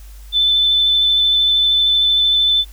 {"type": "tone with vibrato", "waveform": "sine", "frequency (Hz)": 3520, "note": "A7", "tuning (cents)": 0, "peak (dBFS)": -11, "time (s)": [0.32, 2.65], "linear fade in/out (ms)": 50, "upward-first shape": "sine", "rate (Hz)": 13, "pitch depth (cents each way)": 12, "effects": ["added 50 Hz sine -34 dBFS peak until 2.72 s", "white hiss -48 dBFS RMS until 2.72 s"]}